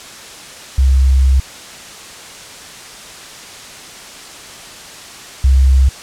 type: tone pair in turn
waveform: sine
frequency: 66.4 / 66.4 Hz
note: C2 / C2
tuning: +26 / +26 cents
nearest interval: unison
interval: 0 cents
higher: neither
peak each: -7 / -6 dBFS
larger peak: second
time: 0.78-1.4 / 5.44-5.89 s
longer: first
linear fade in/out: 5 ms
effects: white hiss -33 dBFS RMS until 6.02 s + low-pass 8000 Hz 12 dB/octave